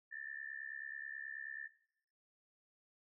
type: tone with amplitude modulation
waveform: sine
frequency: 1773 Hz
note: A6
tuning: 13 cents sharp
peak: -40 dBFS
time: 0.11-1.68 s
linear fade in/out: 20 ms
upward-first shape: sine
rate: 69.3 Hz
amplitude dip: 100%
effects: noise-tail reverb RT60 0.7 s tail -18 dB re dry